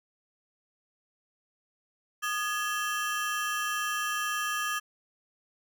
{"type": "ring-modulated tone", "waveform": "35% pulse", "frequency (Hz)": 1456, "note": "F#6", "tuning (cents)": -28, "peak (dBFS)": -24, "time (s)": [2.22, 4.8], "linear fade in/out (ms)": 20, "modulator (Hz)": 229, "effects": []}